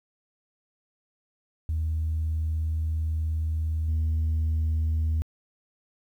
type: tone with level steps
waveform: sine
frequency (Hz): 79.3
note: D#2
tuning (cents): +33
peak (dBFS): -23 / -20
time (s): 1.69-5.22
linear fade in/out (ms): 0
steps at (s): 3.88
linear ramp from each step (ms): 5
effects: tanh soft clip ceiling -21 dBFS + 10-bit